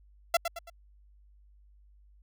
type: tone with echo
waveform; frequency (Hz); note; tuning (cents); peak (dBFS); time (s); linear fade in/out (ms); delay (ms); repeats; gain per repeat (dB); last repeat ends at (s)
sawtooth; 677; E5; +46; -17; 0.34-0.37; 5; 110; 3; -8; 0.7
effects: added 50 Hz sine -56 dBFS peak until 2.22 s